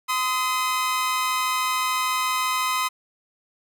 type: tone pair together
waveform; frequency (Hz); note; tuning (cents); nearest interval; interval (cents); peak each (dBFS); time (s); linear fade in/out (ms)
sawtooth; 1026.8 / 1260; C6 / D#6; -33 / +21; major third; 354; -20 / -22; 0.08-2.89; 20
effects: none